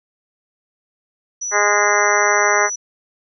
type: tone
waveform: sine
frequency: 5910 Hz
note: F#8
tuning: 3 cents flat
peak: -22 dBFS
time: 1.41-2.76 s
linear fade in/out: 10 ms
type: harmonic tone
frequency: 206.3 Hz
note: G#3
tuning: 11 cents flat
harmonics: 2 / 3 / 4 / 5 / 6 / 7 / 8 / 9 / 10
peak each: -22 / -22 / -22 / -22 / -22 / -22 / -22 / -22 / -22 dBFS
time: 1.51-2.7 s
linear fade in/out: 50 ms
effects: none